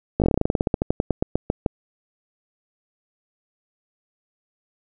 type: slowing click train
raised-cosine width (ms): 2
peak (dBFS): -5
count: 23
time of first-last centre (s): 0.2-1.662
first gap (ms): 18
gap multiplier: 1.11
effects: none